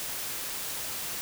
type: noise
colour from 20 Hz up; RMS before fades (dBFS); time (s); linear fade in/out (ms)
white; -35; 0-1.21; 0
effects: none